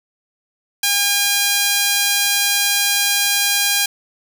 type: tone with high-pass filter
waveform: sawtooth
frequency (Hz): 809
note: G#5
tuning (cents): -46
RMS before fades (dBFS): -17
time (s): 0.83-3.86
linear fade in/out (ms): 5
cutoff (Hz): 2700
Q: 0.61
effects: none